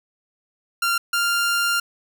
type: tone pair in turn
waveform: sawtooth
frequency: 1384 / 1395.2 Hz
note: F6 / F6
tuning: -16 / -2 cents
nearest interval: unison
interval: 14 cents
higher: second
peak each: -15 dBFS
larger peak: neither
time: 0.82-0.98 / 1.13-1.8 s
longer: second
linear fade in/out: 5 ms
effects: none